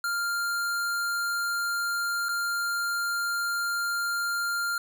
square tone with dropouts, 1396.9 Hz, F6, in tune, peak -27 dBFS, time 0.04-4.78 s, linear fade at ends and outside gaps 2 ms, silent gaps 2.286-2.29 s, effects none

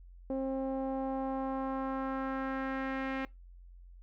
sawtooth tone with low-pass filter sweep, 266.5 Hz, C4, 32 cents sharp, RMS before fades -35 dBFS, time 0.3-3.25 s, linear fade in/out 0 ms, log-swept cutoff 550 to 2200 Hz, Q 2.1, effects noise-tail reverb RT60 0.2 s tail -22 dB re dry + added 44 Hz sine -50 dBFS peak until 4.02 s

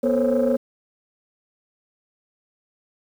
sine tone cluster, 243.4 / 446.8 / 521 / 548 Hz, B3 / A4 / C5 / C#5, -25 / +27 / -7 / -20 cents, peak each -20 / -25 / -22 / -20 dBFS, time 0.03-0.57 s, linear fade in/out 10 ms, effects tanh soft clip ceiling -12 dBFS + 8-bit

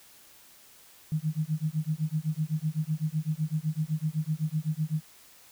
sine tone with tremolo, 155.56 Hz, D#3, in tune, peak -23 dBFS, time 1.12-5.02 s, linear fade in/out 0 ms, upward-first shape sine, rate 7.9 Hz, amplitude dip 100%, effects white hiss -55 dBFS RMS until 5.51 s

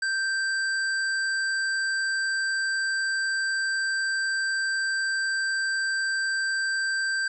square tone, 1568 Hz, G6, in tune, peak -25 dBFS, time 0.02-7.28 s, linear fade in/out 5 ms, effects resampled to 22050 Hz + 10-bit

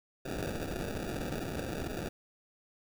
white noise with sample-and-hold, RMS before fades -37 dBFS, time 0.25-2.09 s, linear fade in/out 10 ms, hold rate 1050 Hz, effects none

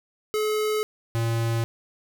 square tone pair in turn, 427.8 / 115.12 Hz, A4 / A#2, -49 / -21 cents, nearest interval octave + major seventh, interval 2272 cents, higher first, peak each -23 dBFS, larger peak neither, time 0.34-0.83 / 1.15-1.64 s, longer neither, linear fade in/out 0 ms, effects none

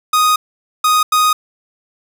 45% pulse tone bursts at uneven times, 1244.5 Hz, D#6, in tune, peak -10 dBFS, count 3, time 0.13-0.36 / 0.84-1.03 / 1.12-1.33 s, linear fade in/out 5 ms, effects none

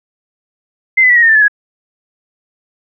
sine tone with pitch steps, 2074 / 2010 / 1948.6 / 1888.7 / 1830.7 / 1774.5 / 1720 / 1667.2 Hz, C7 / B6 / B6 / A#6 / A#6 / A6 / A6 / G#6, -16 / +30 / -24 / +22 / -32 / +14 / -40 / +6 cents, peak -5 dBFS, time 0.97-1.482 s, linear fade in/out 10 ms, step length 64 ms, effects none

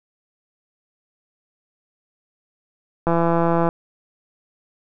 click train, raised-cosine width 1 ms, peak -6 dBFS, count 105, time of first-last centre 3.07-3.689 s, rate 168 Hz, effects none

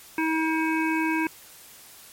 harmonic tone, 319.7 Hz, D#4, 47 cents sharp, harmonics 1 / 3 / 5 / 7 / 8, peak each -24 / -29 / -31 / -32 / -33 dBFS, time 0.18-1.27 s, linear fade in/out 2 ms, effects white hiss -48 dBFS RMS until 2.12 s + MP3 64 kbps

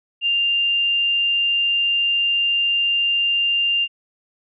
sine tone, 2794 Hz, F7, in tune, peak -16 dBFS, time 0.21-3.88 s, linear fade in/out 50 ms, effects none

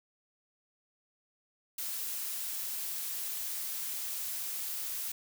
blue noise, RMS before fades -37 dBFS, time 1.78-5.12 s, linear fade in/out 5 ms, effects none

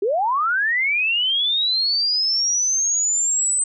sine linear sweep, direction up, 370 to 8180 Hz, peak -17 dBFS, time 0.02-3.64 s, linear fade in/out 5 ms, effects none

